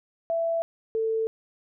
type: tone pair in turn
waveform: sine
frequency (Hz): 665 / 445.5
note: E5 / A4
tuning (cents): +15 / +22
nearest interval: perfect fifth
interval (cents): 693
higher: first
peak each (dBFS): -23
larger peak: neither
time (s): 0.3-0.62 / 0.95-1.27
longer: neither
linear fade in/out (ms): 0
effects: none